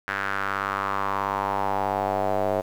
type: tone with band-pass filter sweep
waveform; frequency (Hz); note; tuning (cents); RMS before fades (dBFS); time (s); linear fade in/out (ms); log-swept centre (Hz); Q
square; 49.25; G1; +9; -26; 0.07-2.62; 20; 1600 to 610; 3.5
effects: 8-bit